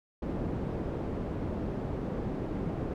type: low-pass noise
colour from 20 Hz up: white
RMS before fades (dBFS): -34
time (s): 0.22-2.94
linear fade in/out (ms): 5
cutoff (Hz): 330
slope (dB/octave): 12
effects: none